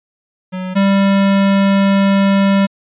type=tone pair in turn; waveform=square; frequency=185 / 196.69 Hz; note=F#3 / G3; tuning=0 / +6 cents; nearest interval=minor second; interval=106 cents; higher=second; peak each=-21 / -10 dBFS; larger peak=second; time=0.52-0.75 / 0.75-2.67 s; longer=second; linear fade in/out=20 ms; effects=resampled to 8000 Hz